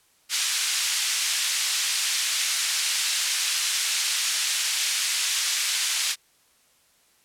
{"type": "band-pass noise", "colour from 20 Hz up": "white", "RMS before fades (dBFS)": -25, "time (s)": [0.29, 6.16], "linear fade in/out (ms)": 50, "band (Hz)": [2100, 7300], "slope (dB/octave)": 12, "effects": ["white hiss -62 dBFS RMS until 7.24 s", "low-pass 12000 Hz 12 dB/octave"]}